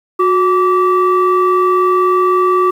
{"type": "tone pair together", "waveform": "sine", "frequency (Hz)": [365.2, 1159.4], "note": ["F#4", "D6"], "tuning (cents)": [-23, -23], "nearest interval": "octave + minor sixth", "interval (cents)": 2000, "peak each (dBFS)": -10, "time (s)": [0.19, 2.71], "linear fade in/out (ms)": 10, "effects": ["tanh soft clip ceiling -5 dBFS", "7-bit"]}